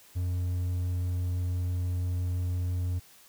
triangle tone, 89.4 Hz, F2, 41 cents sharp, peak -25 dBFS, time 0.15-3 s, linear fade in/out 20 ms, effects white hiss -56 dBFS RMS until 3.28 s

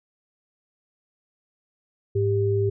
sine tone pair together, 104.7 / 395.3 Hz, G#2 / G4, +15 / +15 cents, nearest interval octave + major seventh, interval 2300 cents, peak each -22 dBFS, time 2.15-2.7 s, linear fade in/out 10 ms, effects none

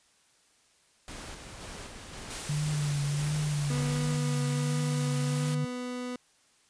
pink noise with tremolo, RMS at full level -42 dBFS, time 1.08-4.17 s, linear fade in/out 0 ms, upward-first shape square, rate 1.9 Hz, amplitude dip 30%
white noise, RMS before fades -39 dBFS, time 2.3-5.55 s, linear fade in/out 5 ms
sine tone with vibrato, 146.83 Hz, D3, in tune, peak -27 dBFS, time 2.49-5.65 s, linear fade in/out 5 ms, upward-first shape triangle, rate 1.4 Hz, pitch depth 53 cents each way
30% pulse tone with pitch glide, 245.3 to 248.2 Hz, B3 to B3, -12 to +9 cents, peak -31 dBFS, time 3.7-6.16 s, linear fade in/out 2 ms, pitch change +21 cents, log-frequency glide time 4.68-5.19 s
effects white hiss -65 dBFS RMS until 6.69 s + resampled to 22050 Hz

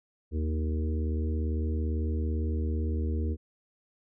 harmonic tone with a mistuned harmonic, 77.78 Hz, D#2, in tune, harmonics 1 / 3 / 4 / 5 / 6, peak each -27 / -37 / -39 / -41 / -43 dBFS, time 0.31-3.37 s, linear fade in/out 50 ms, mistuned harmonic 3, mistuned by -19 cents, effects none

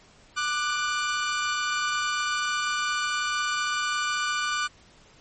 sawtooth tone pair together, 1188 / 1480 Hz, D6 / F#6, +20 / 0 cents, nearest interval major third, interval 380 cents, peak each -24 / -24 dBFS, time 0.36-4.68 s, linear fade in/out 20 ms, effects pink hiss -55 dBFS RMS until 5.2 s + MP3 32 kbps

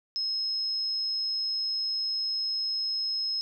sine tone, 5160 Hz, E8, 38 cents flat, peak -27 dBFS, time 0.16-3.41 s, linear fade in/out 0 ms, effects none

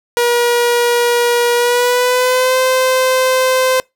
sawtooth tone with pitch glide, 478.9 to 516.2 Hz, A#4 to C5, +47 to -23 cents, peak -7 dBFS, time 0.17-3.8 s, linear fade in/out 0 ms, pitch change +130 cents, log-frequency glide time 1.55-2.57 s, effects noise-tail reverb RT60 0.2 s tail -25 dB re dry

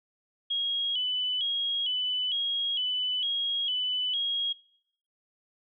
sine tone with vibrato, 3136 Hz, G7, in tune, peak -26 dBFS, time 0.5-4.53 s, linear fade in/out 10 ms, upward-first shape square, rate 1.1 Hz, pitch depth 79 cents each way, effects noise-tail reverb RT60 0.8 s tail -24 dB re dry

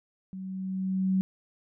sine tone with level ramp, 189 Hz, F#3, 37 cents sharp, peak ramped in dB -36 to -21 dBFS, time 0.33-1.21 s, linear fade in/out 0 ms, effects none

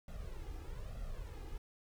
brown noise with flanger, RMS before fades -44 dBFS, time 0.08-1.58 s, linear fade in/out 2 ms, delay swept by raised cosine 1.5 to 2.47 ms, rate 1.1 Hz, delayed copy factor +0.75, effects none

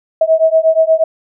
sine beating tone pair, 639 / 647.4 Hz, D#5 / E5, +46 / -31 cents, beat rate 8.4 Hz, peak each -11 dBFS, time 0.21-1.04 s, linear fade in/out 5 ms, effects none

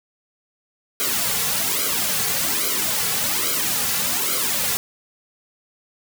white noise with flanger, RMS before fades -22 dBFS, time 1-4.77 s, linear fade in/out 0 ms, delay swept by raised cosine 1.1 to 3.3 ms, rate 1.2 Hz, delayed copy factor -0.9, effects none

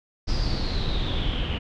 brown noise with low-pass filter sweep, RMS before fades -25 dBFS, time 0.27-1.59 s, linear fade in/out 20 ms, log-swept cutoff 5100 to 2900 Hz, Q 9.6, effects none

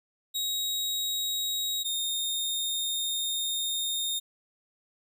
sawtooth tone pair in turn, 3800 / 3673 Hz, A#7 / A#7, +33 / -26 cents, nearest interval minor second, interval 59 cents, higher first, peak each -25 dBFS, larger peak neither, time 0.34-1.84 / 1.84-4.2 s, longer second, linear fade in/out 20 ms, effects none

